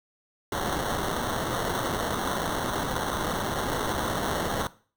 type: noise with sample-and-hold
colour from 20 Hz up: blue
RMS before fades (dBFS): -29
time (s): 0.52-4.67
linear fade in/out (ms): 2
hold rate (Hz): 2450
effects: noise-tail reverb RT60 0.4 s tail -18 dB re dry